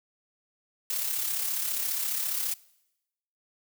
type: noise with amplitude modulation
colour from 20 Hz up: blue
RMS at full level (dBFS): -28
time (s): 0.9-2.54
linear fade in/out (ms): 2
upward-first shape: sine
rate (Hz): 34.7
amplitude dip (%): 45
effects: noise-tail reverb RT60 0.9 s tail -22 dB re dry